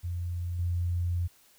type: tone with level steps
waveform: sine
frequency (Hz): 87.31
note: F2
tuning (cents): 0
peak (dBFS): -30 / -26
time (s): 0.03-1.28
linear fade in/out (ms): 20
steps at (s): 0.59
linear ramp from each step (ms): 2
effects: white hiss -61 dBFS RMS until 1.58 s